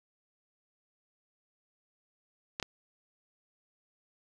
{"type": "clicks", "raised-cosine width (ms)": 0.2, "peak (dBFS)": -16, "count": 2, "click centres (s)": [2.599, 2.627], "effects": []}